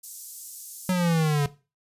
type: high-pass noise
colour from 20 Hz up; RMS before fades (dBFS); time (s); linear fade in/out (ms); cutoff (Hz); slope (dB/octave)
pink; -40; 0.03-0.92; 10; 6500; 24
type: exponential sweep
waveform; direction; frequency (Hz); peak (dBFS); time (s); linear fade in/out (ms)
square; down; 186.2 to 141.2; -21; 0.89-1.46; 2
effects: noise-tail reverb RT60 0.3 s tail -17 dB re dry + resampled to 32000 Hz